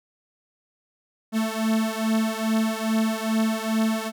45% pulse beating tone pair, 220 / 222.4 Hz, A3 / A3, 0 / +19 cents, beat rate 2.4 Hz, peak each -24 / -25 dBFS, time 1.32-4.12 s, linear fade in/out 50 ms, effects none

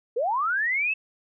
sine linear sweep, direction up, 432.9 to 2667 Hz, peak -22 dBFS, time 0.16-0.94 s, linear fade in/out 10 ms, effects none

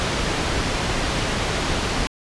pink low-pass noise, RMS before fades -23 dBFS, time 0-2.07 s, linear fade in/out 0 ms, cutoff 5400 Hz, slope 12 dB/octave, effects resampled to 24000 Hz

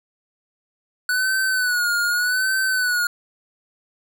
square tone with vibrato, 1480 Hz, F#6, in tune, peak -19 dBFS, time 1.09-3.07 s, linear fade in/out 2 ms, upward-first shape sine, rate 0.84 Hz, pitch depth 71 cents each way, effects none

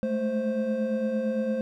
triangle tone cluster, 211.2 / 220 / 523 Hz, G#3 / A3 / C5, +29 / 0 / -1 cents, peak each -32 / -26 / -26 dBFS, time 0.03-1.61 s, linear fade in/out 0 ms, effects none

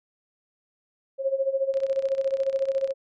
sine tone with tremolo, 540 Hz, C#5, 45 cents flat, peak -19 dBFS, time 1.18-2.94 s, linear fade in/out 50 ms, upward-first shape sine, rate 14 Hz, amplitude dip 80%
click train, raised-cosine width 0.2 ms, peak -27 dBFS, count 38, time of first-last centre 1.74-2.907 s, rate 31.7 Hz
effects none

